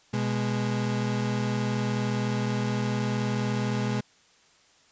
35% pulse tone pair together, 123.5 / 207.7 Hz, B2 / G#3, 0 / 0 cents, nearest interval major sixth, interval 900 cents, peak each -26 / -27 dBFS, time 0.13-4.01 s, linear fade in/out 10 ms, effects white hiss -60 dBFS RMS until 4.91 s + resampled to 16000 Hz

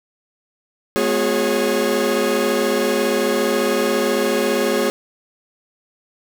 45% pulse tone cluster, 211.5 / 249.5 / 361.1 / 415.6 / 550 Hz, G#3 / B3 / F#4 / G#4 / C#5, +32 / +18 / -42 / +1 / -14 cents, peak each -26 / -25 / -23 / -21 / -22 dBFS, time 0.96-4.9 s, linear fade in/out 0 ms, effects none

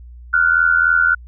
sine tone pair together, 1403.5 / 1487 Hz, F6 / F#6, +8 / +8 cents, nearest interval minor second, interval 100 cents, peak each -14 dBFS, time 0.33-1.15 s, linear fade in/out 10 ms, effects added 60 Hz sine -35 dBFS peak until 1.27 s

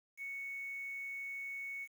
sine tone with quantisation, 2217 Hz, C#7, in tune, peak -40 dBFS, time 0.17-1.88 s, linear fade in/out 50 ms, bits 10, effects none

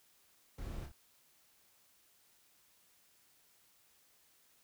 brown noise with echo, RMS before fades -44 dBFS, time 0.58-0.86 s, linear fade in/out 5 ms, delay 29 ms, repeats 2, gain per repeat -5 dB, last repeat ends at 0.918 s, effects white hiss -69 dBFS RMS until 4.63 s

